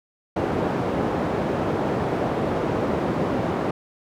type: band-pass noise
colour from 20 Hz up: white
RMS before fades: -24 dBFS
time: 0.36-3.71 s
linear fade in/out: 5 ms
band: 100 to 570 Hz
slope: 12 dB/octave
effects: none